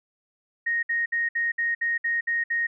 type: tone bursts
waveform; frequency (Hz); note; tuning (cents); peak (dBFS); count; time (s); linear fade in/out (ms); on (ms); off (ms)
sine; 1864.7; A#6; 0; -22; 9; 0.66-2.67; 10; 170; 60
effects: none